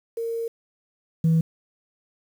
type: tone pair in turn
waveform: sine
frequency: 460 / 162.63 Hz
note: A#4 / E3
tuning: -23 / -23 cents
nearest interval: octave + tritone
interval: 1800 cents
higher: first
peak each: -25 / -14 dBFS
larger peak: second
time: 0.17-0.48 / 1.24-1.41 s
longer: first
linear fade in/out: 5 ms
effects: tanh soft clip ceiling -14 dBFS + 8-bit